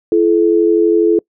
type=tone pair together; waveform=sine; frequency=337.4 / 429.7 Hz; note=E4 / A4; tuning=+40 / -41 cents; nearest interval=major third; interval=419 cents; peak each=-11 dBFS; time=0.12-1.19 s; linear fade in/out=2 ms; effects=noise-tail reverb RT60 0.1 s tail -25 dB re dry